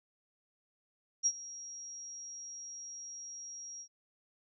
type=tone with ADSR envelope; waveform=sine; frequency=5650 Hz; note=F8; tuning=19 cents sharp; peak=-24 dBFS; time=1.23-3.88 s; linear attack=32 ms; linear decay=55 ms; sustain=-19 dB; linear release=74 ms; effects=none